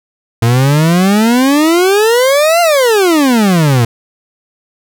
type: exponential two-way sweep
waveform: 40% pulse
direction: up then down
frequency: 112.6 to 703 to 112.6 Hz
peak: -6 dBFS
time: 0.42-3.85 s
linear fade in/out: 5 ms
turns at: 2.61 s
effects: none